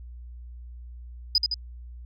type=tone with echo; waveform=sine; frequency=4978 Hz; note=D#8; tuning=in tune; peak=-16 dBFS; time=1.35-1.38 s; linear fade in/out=2 ms; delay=81 ms; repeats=2; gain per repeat=-4 dB; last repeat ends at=1.542 s; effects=tanh soft clip ceiling -12 dBFS + added 60 Hz sine -39 dBFS peak until 2.05 s